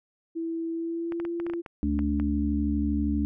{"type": "tone with pitch glide", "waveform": "sine", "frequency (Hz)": [329.6, 340.4], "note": ["E4", "F4"], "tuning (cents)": [0, -44], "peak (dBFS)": -28, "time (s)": [0.35, 1.62], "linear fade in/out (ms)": 20, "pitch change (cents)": 56, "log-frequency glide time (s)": [0.71, 1.28]}
{"type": "clicks", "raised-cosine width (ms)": 0.5, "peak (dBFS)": -24, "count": 10, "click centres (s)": [1.122, 1.2, 1.251, 1.4, 1.466, 1.499, 1.536, 1.662, 1.991, 2.199]}
{"type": "harmonic tone", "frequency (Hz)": 72.6, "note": "D2", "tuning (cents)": -19, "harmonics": [1, 3, 4], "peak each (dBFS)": [-28, -28, -27], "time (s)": [1.83, 3.25], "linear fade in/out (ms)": 0}
{"effects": []}